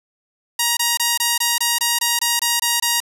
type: tone bursts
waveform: 5% pulse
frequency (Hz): 945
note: A#5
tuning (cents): +23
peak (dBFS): -4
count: 12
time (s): 0.59-3.003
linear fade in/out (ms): 5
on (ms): 180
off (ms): 23
effects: none